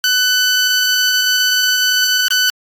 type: tone with dropouts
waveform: 15% pulse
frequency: 1500 Hz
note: F#6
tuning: 23 cents sharp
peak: -5 dBFS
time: 0.04-2.5 s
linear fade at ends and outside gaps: 1 ms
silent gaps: 2.282-2.306 s
effects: AAC 48 kbps